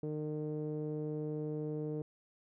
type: tone with low-pass filter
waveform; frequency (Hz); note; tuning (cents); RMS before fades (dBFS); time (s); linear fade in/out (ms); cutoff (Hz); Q
sawtooth; 152.1; D#3; -39; -38; 0.03-2.02; 2; 430; 3.8
effects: none